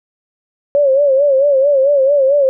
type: tone with vibrato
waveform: sine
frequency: 554.4 Hz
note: C#5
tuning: in tune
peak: -8 dBFS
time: 0.75-2.49 s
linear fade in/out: 0 ms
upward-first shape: sine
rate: 4.5 Hz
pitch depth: 93 cents each way
effects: none